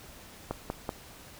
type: click train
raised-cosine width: 1 ms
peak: -17 dBFS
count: 3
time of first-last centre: 0.51-0.892 s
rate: 5.24 Hz
effects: pink hiss -50 dBFS RMS until 1.39 s